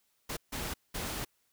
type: noise bursts at uneven times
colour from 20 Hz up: pink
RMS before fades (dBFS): -37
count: 3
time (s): 0.29-0.37 / 0.52-0.74 / 0.94-1.25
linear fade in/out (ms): 10
effects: white hiss -74 dBFS RMS until 1.52 s